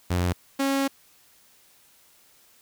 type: tone pair in turn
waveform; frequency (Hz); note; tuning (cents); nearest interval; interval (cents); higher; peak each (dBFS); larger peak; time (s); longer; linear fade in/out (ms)
sawtooth; 89 / 273.7; F2 / C#4; +33 / -22; octave + perfect fifth; 1945; second; -18; neither; 0.1-0.33 / 0.59-0.88; second; 10
effects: white hiss -58 dBFS RMS until 2.61 s